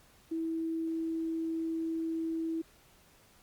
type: tone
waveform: sine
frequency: 325.9 Hz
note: E4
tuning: 20 cents flat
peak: -31 dBFS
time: 0.31-2.62 s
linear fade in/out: 10 ms
effects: pink hiss -62 dBFS RMS until 3.42 s + Opus 48 kbps